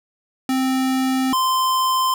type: tone pair in turn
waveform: square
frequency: 261.6 / 1037.7 Hz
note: C4 / C6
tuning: 0 / -15 cents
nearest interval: 2 octaves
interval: 2385 cents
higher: second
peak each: -18 / -17 dBFS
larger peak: second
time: 0.49-1.33 / 1.33-2.14 s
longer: first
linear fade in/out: 2 ms
effects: none